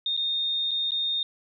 sine tone with dropouts, 3670 Hz, A#7, 28 cents flat, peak -24 dBFS, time 0.06-1.23 s, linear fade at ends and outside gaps 2 ms, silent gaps 0.167-0.174 / 0.71-0.714 / 0.908-0.918 s, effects none

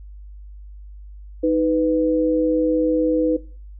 sine tone pair together, 313.7 / 497.5 Hz, D#4 / B4, +14 / +13 cents, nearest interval minor sixth, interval 799 cents, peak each -18 dBFS, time 1.43-3.37 s, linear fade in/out 10 ms, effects noise-tail reverb RT60 0.4 s tail -19 dB re dry + added 50 Hz sine -36 dBFS peak until 3.79 s

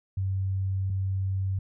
sine tone pair in turn, 95.8 / 95.8 Hz, G2 / G2, -39 / -39 cents, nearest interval unison, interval 0 cents, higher neither, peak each -25 dBFS, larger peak neither, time 0.17-0.9 / 0.9-1.59 s, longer first, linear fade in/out 5 ms, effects none

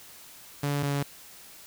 sawtooth tone pair in turn, 143.5 / 141.85 Hz, D3 / C#3, -40 / +40 cents, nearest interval unison, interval 20 cents, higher first, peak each -22 / -22 dBFS, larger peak neither, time 0.63-0.83 / 0.83-1.03 s, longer neither, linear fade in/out 5 ms, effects white hiss -49 dBFS RMS until 1.66 s

